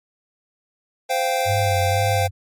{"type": "chord", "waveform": "square", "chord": "C suspended fourth", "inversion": "none", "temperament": "equal with one note detuned", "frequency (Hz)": [519.6, 698.5, 784], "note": ["C5", "F5", "G5"], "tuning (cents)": [-12, 0, 0], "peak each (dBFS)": -24, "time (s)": [1.09, 2.28], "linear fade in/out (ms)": 20}
{"type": "tone with vibrato", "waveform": "sine", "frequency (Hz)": 98, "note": "G2", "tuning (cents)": 0, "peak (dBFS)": -20, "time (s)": [1.45, 2.31], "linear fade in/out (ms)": 50, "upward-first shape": "sine", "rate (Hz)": 2, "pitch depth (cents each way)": 72}
{"effects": ["MP3 64 kbps"]}